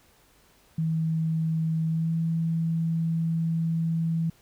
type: tone with pitch glide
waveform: sine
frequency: 160.9 to 164.09 Hz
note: E3 to E3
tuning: -42 to -8 cents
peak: -23 dBFS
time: 0.78-4.3 s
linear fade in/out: 5 ms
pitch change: +34 cents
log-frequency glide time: 1.88-2.14 s
effects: pink hiss -60 dBFS RMS until 4.41 s